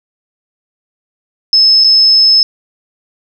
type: tone with dropouts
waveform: sine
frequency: 5210 Hz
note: E8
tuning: 21 cents flat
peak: -4 dBFS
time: 1.53-2.43 s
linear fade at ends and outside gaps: 1 ms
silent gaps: 1.839-1.844 s
effects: 7-bit